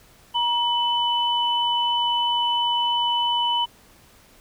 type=tone pair together; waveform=sine; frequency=949 / 2999 Hz; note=A#5 / F#7; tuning=+31 / +23 cents; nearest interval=octave + minor sixth; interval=1992 cents; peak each=-22 dBFS; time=0.34-3.66 s; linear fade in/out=20 ms; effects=pink hiss -53 dBFS RMS until 4.4 s